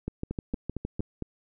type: two click trains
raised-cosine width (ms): 3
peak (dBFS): -19 / -18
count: 5 / 7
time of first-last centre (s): 0.31-1.223 / 0.08-1.004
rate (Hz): 4.38 / 6.49
effects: none